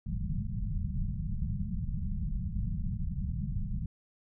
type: low-pass noise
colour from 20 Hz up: pink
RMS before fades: -33 dBFS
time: 0.06-3.86 s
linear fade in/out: 2 ms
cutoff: 210 Hz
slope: 96 dB/octave
effects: none